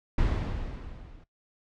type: noise with level ramp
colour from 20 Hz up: brown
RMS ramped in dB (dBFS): -23 to -51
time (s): 0.18-1.24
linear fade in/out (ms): 5
effects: noise-tail reverb RT60 0.1 s tail -17 dB re dry + low-pass 4000 Hz 12 dB/octave